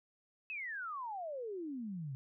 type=exponential sweep; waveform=sine; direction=down; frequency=2637 to 127.6 Hz; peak=-39 dBFS; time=0.5-2.15 s; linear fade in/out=0 ms; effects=none